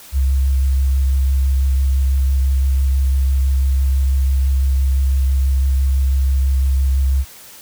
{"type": "tone with vibrato", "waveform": "sine", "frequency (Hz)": 67, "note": "C2", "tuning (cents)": 42, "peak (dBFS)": -12, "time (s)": [0.12, 7.25], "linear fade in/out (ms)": 50, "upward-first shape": "square", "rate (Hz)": 6, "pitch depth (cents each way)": 13, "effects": ["white hiss -40 dBFS RMS until 7.61 s"]}